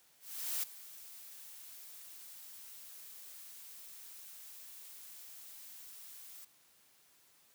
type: noise with ADSR envelope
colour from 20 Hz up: blue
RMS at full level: -35 dBFS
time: 0.2-6.45 s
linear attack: 430 ms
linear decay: 10 ms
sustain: -17 dB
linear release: 5 ms
effects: white hiss -67 dBFS RMS until 7.54 s + high-pass 80 Hz 12 dB/octave